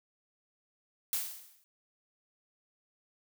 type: noise with exponential decay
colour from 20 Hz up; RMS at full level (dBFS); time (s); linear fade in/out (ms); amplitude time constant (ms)
blue; -30; 1.13-1.64; 0; 110
effects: none